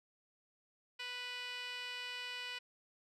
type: tone with band-pass filter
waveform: 15% pulse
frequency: 493.9 Hz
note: B4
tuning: in tune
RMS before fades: -44 dBFS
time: 0.99-2.59 s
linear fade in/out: 10 ms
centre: 3100 Hz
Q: 8.7
effects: none